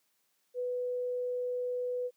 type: tone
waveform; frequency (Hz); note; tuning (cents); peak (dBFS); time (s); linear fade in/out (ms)
sine; 495.4; B4; +5; -31; 0.54-2.11; 50
effects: white hiss -75 dBFS RMS until 2.16 s + high-pass 150 Hz 12 dB/octave